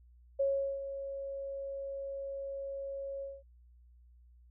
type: tone with ADSR envelope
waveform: sine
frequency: 550 Hz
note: C#5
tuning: 14 cents flat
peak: -26 dBFS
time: 0.39-3.43 s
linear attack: 12 ms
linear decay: 390 ms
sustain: -11 dB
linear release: 210 ms
effects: added 60 Hz sine -57 dBFS peak until 4.5 s